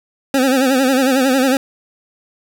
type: tone with vibrato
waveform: 25% pulse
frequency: 263.4 Hz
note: C4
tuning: 12 cents sharp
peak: -8 dBFS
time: 0.34-1.57 s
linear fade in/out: 2 ms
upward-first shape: sine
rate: 11 Hz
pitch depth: 86 cents each way
effects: none